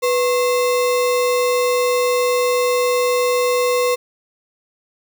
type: tone with sample-and-hold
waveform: sine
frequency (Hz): 493.9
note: B4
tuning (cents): 0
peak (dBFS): -14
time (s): 0.02-3.96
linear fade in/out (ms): 20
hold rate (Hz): 1575
effects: none